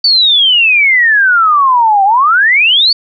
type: exponential two-way sweep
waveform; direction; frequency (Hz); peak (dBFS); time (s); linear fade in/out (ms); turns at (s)
sine; down then up; 4595 to 765 to 4595; -5; 0.04-2.93; 5; 2.04
effects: none